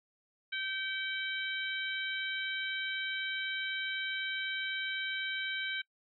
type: harmonic tone with a mistuned harmonic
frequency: 776 Hz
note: G5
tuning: 18 cents flat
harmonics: 2 / 3 / 4 / 5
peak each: -37 / -39 / -40 / -42 dBFS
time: 0.52-5.82 s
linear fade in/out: 10 ms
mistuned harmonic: 3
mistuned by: -27 cents
effects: noise-tail reverb RT60 0.1 s tail -24 dB re dry